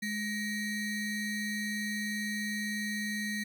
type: ring-modulated tone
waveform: square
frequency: 1046.5 Hz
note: C6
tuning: in tune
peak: -30 dBFS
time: 0.02-3.44 s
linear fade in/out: 10 ms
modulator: 836 Hz
effects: none